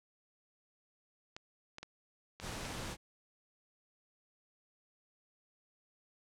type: clicks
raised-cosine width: 0.2 ms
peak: -28 dBFS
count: 5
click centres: 1.365 / 1.784 / 1.83 / 2.4 / 2.652 s
type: noise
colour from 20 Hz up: pink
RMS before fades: -42 dBFS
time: 2.4-2.97 s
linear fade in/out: 50 ms
effects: low-pass 9000 Hz 12 dB/octave